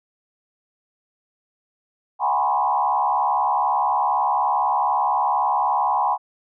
sine tone with frequency modulation, 902 Hz, A5, 43 cents sharp, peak -17 dBFS, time 2.19-6.18 s, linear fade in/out 50 ms, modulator 71.2 Hz, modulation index 2.3, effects none

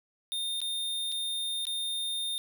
square tone with dropouts, 3640 Hz, A#7, 42 cents flat, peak -31 dBFS, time 0.32-2.38 s, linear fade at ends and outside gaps 0 ms, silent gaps 0.604-0.616 / 1.118-1.122 / 1.653-1.669 s, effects none

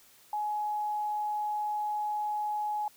sine tone, 841 Hz, G#5, 22 cents sharp, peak -29 dBFS, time 0.33-2.88 s, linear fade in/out 2 ms, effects white hiss -59 dBFS RMS until 2.96 s

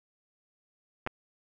clicks, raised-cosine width 0.5 ms, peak -18 dBFS, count 2, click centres 1.065 / 1.073 s, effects none

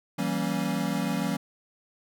square chord, E diminished seventh, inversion none, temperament equal with one note detuned, 164.81 / 191.74 / 233.1 / 277.2 Hz, E3 / G3 / Bb3 / Db4, 0 / -38 / 0 / 0 cents, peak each -33 / -31 / -33 / -33 dBFS, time 0.18-1.37 s, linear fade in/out 10 ms, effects none

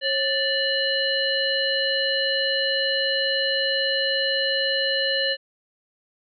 harmonic tone with a mistuned harmonic, 587.3 Hz, D5, in tune, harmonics 1 / 3 / 5 / 7, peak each -26 / -26 / -26 / -26 dBFS, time 0.01-5.37 s, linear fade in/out 50 ms, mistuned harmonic 1, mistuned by -130 cents, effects none

